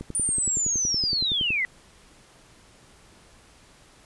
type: click train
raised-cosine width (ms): 3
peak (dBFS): -21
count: 17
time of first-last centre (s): 0.01-1.505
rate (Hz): 10.7
type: linear sweep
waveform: sine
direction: down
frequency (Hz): 9397 to 1937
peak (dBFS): -22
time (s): 0.15-1.65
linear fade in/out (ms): 0
effects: pink hiss -54 dBFS RMS until 4.05 s + resampled to 24000 Hz